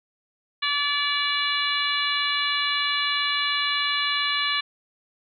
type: harmonic tone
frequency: 577 Hz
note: D5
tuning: 31 cents flat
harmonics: 2 / 3 / 4 / 5 / 6 / 7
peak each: -29 / -29 / -29 / -29 / -29 / -29 dBFS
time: 0.62-4.61 s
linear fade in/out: 10 ms
effects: none